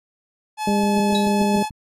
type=tone; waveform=45% pulse; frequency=858 Hz; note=A5; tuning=44 cents flat; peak=-23 dBFS; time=0.57-1.7 s; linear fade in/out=50 ms
type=harmonic tone; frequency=203.2 Hz; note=G#3; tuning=38 cents flat; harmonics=1 / 2 / 3; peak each=-18 / -24 / -28 dBFS; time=0.67-1.63 s; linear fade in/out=5 ms
type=click train; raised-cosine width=5 ms; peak=-27 dBFS; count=8; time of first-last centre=0.69-1.707 s; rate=6.88 Hz
type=tone with exponential decay; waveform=sine; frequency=3899 Hz; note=B7; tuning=23 cents flat; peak=-20 dBFS; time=1.15-1.32 s; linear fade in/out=1 ms; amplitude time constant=35 ms
effects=AAC 32 kbps